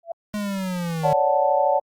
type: tone with exponential growth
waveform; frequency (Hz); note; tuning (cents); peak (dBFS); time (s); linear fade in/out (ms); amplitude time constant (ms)
sine; 672; E5; +33; -22; 0.03-0.12; 5; 19
type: linear sweep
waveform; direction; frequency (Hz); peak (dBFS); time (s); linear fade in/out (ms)
square; down; 211.2 to 150.7; -25; 0.34-1.13; 0
type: chord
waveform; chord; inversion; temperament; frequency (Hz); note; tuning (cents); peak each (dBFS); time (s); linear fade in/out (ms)
sine; D major seventh; third; equal; 554.4 / 587.3 / 740 / 880; C#5 / D5 / F#5 / A5; 0 / 0 / 0 / 0; -22; 1.03-1.8; 20
effects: Opus 48 kbps